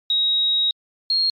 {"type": "tone pair in turn", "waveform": "sine", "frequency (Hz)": [3800, 4256], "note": ["A#7", "C8"], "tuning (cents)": [33, 29], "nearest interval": "major second", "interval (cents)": 196, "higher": "second", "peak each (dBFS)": -16, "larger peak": "neither", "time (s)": [[0.1, 0.71], [1.1, 1.3]], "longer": "first", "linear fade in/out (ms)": 2, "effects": ["MP3 48 kbps"]}